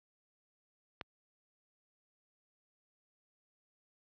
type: click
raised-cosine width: 0.3 ms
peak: -23 dBFS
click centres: 1.012 s
effects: high-pass 60 Hz 12 dB/octave + low-pass 5000 Hz 12 dB/octave